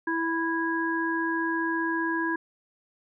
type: harmonic tone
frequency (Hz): 329.5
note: E4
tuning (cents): -1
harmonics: 1 / 3 / 5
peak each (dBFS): -28 / -31 / -29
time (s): 0.07-2.36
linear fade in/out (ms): 5
effects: none